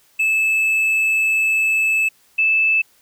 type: tone pair in turn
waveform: triangle / sine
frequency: 2615 / 2626 Hz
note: E7 / E7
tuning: -15 / -7 cents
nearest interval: unison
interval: 8 cents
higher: second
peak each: -13 dBFS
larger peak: neither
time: 0.19-2.09 / 2.38-2.82 s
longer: first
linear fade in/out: 10 ms
effects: white hiss -56 dBFS RMS until 3.01 s